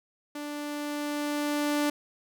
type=tone with level ramp; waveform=sawtooth; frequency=293.7 Hz; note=D4; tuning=in tune; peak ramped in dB=-31 to -20 dBFS; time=0.35-1.9 s; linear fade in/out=5 ms; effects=none